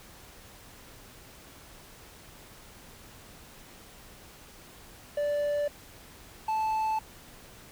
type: tone pair in turn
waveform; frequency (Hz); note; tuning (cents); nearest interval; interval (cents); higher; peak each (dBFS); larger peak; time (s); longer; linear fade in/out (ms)
triangle; 584 / 875; D5 / A5; -10 / -10; perfect fifth; 700; second; -24; neither; 5.17-5.68 / 6.48-6.99; neither; 5
effects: pink hiss -51 dBFS RMS until 7.71 s